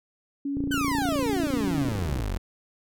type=tone; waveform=sine; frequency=280.4 Hz; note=C#4; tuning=20 cents sharp; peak=-26 dBFS; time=0.45-1.89 s; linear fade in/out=5 ms
type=click train; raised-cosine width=3 ms; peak=-19 dBFS; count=48; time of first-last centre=0.57-2.196 s; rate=28.9 Hz
type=exponential sweep; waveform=30% pulse; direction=down; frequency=1568 to 40.03 Hz; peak=-24 dBFS; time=0.71-2.38 s; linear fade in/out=10 ms
effects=none